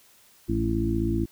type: harmonic tone with a mistuned harmonic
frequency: 55.6 Hz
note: A1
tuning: 19 cents sharp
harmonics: 1 / 2 / 3 / 4 / 5 / 6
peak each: -29 / -29 / -36 / -30 / -32 / -27 dBFS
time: 0.48-1.26 s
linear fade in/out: 20 ms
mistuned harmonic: 3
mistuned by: +41 cents
effects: white hiss -57 dBFS RMS until 1.31 s